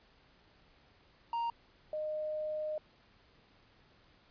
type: tone pair in turn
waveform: triangle / sine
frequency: 932.3 / 613.8 Hz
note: A#5 / D#5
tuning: 0 / -24 cents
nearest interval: perfect fifth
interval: 724 cents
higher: first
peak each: -30 / -34 dBFS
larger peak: first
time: 1.33-1.5 / 1.93-2.78 s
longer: second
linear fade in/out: 2 ms
effects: pink hiss -65 dBFS RMS until 4.3 s + resampled to 11025 Hz